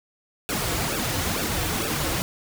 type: noise with flanger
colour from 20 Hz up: pink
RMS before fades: -26 dBFS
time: 0.49-2.22 s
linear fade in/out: 0 ms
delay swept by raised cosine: 0.96 to 5.06 ms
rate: 2.2 Hz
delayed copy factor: -0.75
effects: none